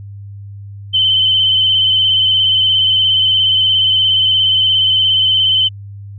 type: tone with vibrato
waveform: sine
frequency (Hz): 3071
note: G7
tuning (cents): -36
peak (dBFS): -9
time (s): 0.93-5.69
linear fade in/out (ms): 20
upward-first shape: square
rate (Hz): 17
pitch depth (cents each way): 20
effects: added 100 Hz sine -28 dBFS peak until 6.18 s

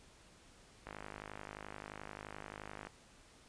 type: click train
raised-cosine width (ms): 0.5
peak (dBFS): -30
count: 104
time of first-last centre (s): 0.87-2.87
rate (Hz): 51.5
effects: pink hiss -62 dBFS RMS until 3.48 s + resampled to 22050 Hz

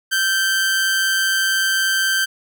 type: tone with amplitude modulation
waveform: sawtooth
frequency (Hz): 1559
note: G6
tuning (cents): -10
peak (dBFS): -11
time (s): 0.11-2.26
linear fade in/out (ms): 20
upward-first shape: sine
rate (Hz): 185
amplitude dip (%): 35
effects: none

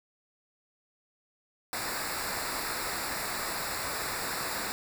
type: noise with comb filter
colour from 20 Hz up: pink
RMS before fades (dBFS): -34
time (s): 1.73-4.72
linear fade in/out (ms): 0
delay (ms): 0.32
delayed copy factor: -0.8
effects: none

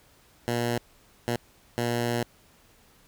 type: tone bursts at uneven times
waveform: 10% pulse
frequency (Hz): 119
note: A#2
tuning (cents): +36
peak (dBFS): -17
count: 3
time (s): 0.48-0.78 / 1.28-1.36 / 1.78-2.23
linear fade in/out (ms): 0
effects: pink hiss -59 dBFS RMS until 3.07 s

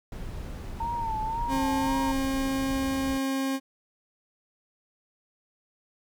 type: noise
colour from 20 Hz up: brown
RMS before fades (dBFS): -36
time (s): 0.12-3.18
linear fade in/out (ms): 2
type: tone with vibrato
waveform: sine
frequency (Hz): 906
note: A#5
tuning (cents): -50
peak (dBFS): -28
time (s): 0.8-2.12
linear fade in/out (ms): 5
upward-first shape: sine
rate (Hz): 1.9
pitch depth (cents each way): 73
type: tone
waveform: 40% pulse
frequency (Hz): 268.7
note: C4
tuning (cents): +46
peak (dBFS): -25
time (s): 1.48-3.6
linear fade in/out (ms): 50
type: clicks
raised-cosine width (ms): 3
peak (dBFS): -28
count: 2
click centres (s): 1.869 / 2.462
effects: none

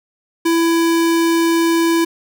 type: tone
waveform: square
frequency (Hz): 332.8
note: E4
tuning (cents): +17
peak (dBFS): -13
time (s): 0.45-2.05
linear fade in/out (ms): 10
effects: none

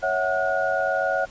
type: tone cluster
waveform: sine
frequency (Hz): 553 / 654 / 742 / 1444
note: C#5 / E5 / F#5 / F#6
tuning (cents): -4 / -14 / +5 / -43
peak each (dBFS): -26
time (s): 0.02-1.26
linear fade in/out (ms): 20
effects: pink hiss -47 dBFS RMS until 1.3 s + resampled to 16000 Hz

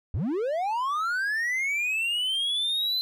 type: linear sweep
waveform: triangle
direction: up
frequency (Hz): 65.41 to 4077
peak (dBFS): -23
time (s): 0.14-3.01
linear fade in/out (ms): 0
effects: none

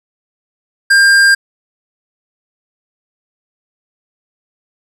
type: tone with hard clipping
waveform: triangle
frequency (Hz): 1600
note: G6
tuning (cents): +35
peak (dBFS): -7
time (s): 0.9-1.35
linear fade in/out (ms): 10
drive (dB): 16
effects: none

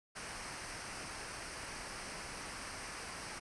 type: noise with comb filter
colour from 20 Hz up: pink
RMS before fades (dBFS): -45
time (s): 0.15-3.4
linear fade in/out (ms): 20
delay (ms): 0.28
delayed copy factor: -0.55
effects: resampled to 24000 Hz

